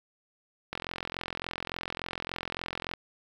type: click train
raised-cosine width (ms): 0.3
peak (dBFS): -17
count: 97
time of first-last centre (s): 0.73-2.937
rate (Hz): 43.5
effects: 8-bit